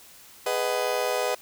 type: chord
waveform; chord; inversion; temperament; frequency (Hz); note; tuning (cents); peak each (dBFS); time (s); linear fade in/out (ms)
35% pulse; G# minor seventh; none; just; 415.3 / 498.4 / 623 / 747.5; G#4 / B4 / D#5 / F#5; 0 / +16 / +2 / +17; -30 / -26 / -28 / -30; 0.46-1.35; 5
effects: white hiss -50 dBFS RMS until 1.41 s